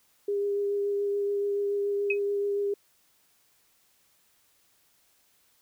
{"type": "tone with vibrato", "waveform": "sine", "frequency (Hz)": 404.2, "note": "G#4", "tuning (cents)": -47, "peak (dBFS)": -25, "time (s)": [0.28, 2.74], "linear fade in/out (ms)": 5, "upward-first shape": "triangle", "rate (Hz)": 7, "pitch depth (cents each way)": 14}
{"type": "tone with exponential decay", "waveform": "sine", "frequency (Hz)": 2537, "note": "D#7", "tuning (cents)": 33, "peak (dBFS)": -21, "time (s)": [2.1, 2.19], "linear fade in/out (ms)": 5, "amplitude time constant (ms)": 19}
{"effects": ["white hiss -66 dBFS RMS until 5.61 s"]}